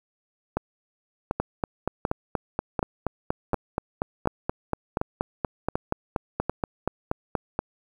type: two click trains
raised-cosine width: 1 ms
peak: -10 / -10 dBFS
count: 9 / 27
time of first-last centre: 0.57-6.496 / 1.4-7.59 s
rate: 1.35 / 4.2 Hz
effects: 8-bit